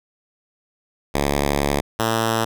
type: tone pair in turn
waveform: 5% pulse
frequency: 71.2 / 112.57 Hz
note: C#2 / A2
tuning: +47 / +40 cents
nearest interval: minor sixth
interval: 793 cents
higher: second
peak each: -7 / -7 dBFS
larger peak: neither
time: 1.14-1.81 / 1.99-2.45 s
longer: first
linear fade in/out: 10 ms
effects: none